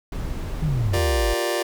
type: noise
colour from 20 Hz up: brown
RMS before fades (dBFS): -28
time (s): 0.12-0.99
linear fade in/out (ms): 2
type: exponential sweep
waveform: sine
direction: down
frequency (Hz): 164.81 to 46.27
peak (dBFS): -20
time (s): 0.62-1.34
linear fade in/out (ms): 10
type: chord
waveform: sawtooth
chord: G minor seventh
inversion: third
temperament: just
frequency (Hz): 352.8 / 392 / 470.4 / 588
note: F4 / G4 / Bb4 / D5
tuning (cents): +18 / 0 / +16 / +2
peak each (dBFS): -22 / -26 / -25 / -22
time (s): 0.93-1.63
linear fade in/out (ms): 10
effects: none